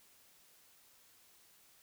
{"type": "silence", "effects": ["white hiss -65 dBFS RMS until 1.82 s"]}